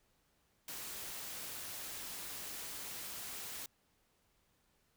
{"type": "noise", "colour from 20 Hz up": "white", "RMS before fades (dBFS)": -45, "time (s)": [0.68, 3.66], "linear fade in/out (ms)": 2, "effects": ["pink hiss -75 dBFS RMS until 4.96 s"]}